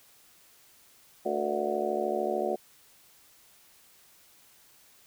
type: harmonic tone with a mistuned harmonic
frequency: 73.42 Hz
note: D2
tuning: in tune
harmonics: 3 / 4 / 5 / 6 / 7 / 8 / 9 / 10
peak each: -38 / -43 / -32 / -36 / -39 / -33 / -35 / -34 dBFS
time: 1.25-2.56 s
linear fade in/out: 10 ms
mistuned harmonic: 7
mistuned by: -92 cents
effects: white hiss -59 dBFS RMS until 5.06 s